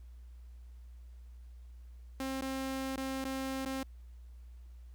sawtooth tone with dropouts, 266.1 Hz, C4, 29 cents sharp, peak -31 dBFS, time 2.2-3.83 s, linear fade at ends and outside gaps 2 ms, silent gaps 2.41-2.421 / 2.96-2.976 / 3.243-3.25 / 3.65-3.659 s, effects added 60 Hz sine -48 dBFS peak until 4.94 s + pink hiss -73 dBFS RMS until 4.94 s

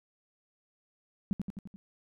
sine tone with echo, 196 Hz, G3, in tune, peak -25 dBFS, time 1.31-1.33 s, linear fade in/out 0 ms, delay 86 ms, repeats 5, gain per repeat -4 dB, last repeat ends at 1.76 s, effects none

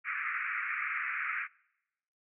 white band-pass noise, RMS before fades -35 dBFS, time 0.04-1.48 s, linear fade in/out 50 ms, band 1200 to 2400 Hz, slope 96 dB/octave, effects noise-tail reverb RT60 0.9 s tail -25 dB re dry

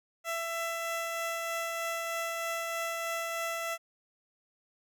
15% pulse tone with tremolo, 667 Hz, E5, 20 cents sharp, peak -25 dBFS, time 0.24-3.78 s, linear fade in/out 50 ms, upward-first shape triangle, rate 3.2 Hz, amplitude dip 25%, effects none

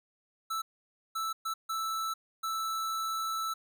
square tone bursts at uneven times, 1318.5 Hz, E6, in tune, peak -32 dBFS, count 5, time 0.5-0.62 / 1.15-1.33 / 1.45-1.54 / 1.69-2.14 / 2.43-3.54 s, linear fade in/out 10 ms, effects none

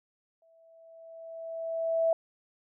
sine tone with exponential growth, 657 Hz, E5, 6 cents flat, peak -21 dBFS, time 0.42-2.13 s, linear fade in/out 2 ms, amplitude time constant 370 ms, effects none

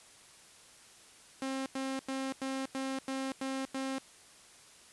sawtooth tone bursts, 266.8 Hz, C4, 34 cents sharp, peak -30 dBFS, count 8, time 1.42-3.984 s, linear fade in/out 2 ms, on 240 ms, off 92 ms, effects white hiss -57 dBFS RMS until 4.92 s + resampled to 24000 Hz

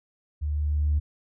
sine tone with level ramp, 74.4 Hz, D2, 23 cents sharp, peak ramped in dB -25 to -18 dBFS, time 0.41-1 s, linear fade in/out 20 ms, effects tanh soft clip ceiling -16 dBFS

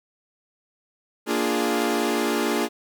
sawtooth chord, Bb dominant seventh, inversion none, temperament equal, 233.1 / 293.7 / 349.2 / 415.3 Hz, Bb3 / D4 / F4 / Ab4, 0 / 0 / 0 / 0 cents, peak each -23 dBFS, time 1.26-2.69 s, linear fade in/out 50 ms, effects none

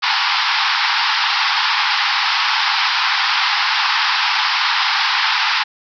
pink band-pass noise, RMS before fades -17 dBFS, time 0.02-5.64 s, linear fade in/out 20 ms, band 810 to 5300 Hz, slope 96 dB/octave, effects none

